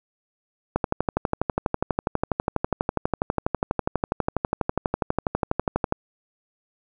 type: click train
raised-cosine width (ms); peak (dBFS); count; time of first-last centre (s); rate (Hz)
1; -7; 64; 0.76-5.924; 12.2
effects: none